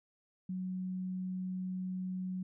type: tone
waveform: sine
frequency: 185 Hz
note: F#3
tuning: in tune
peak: -35 dBFS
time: 0.49-2.43 s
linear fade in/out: 5 ms
effects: none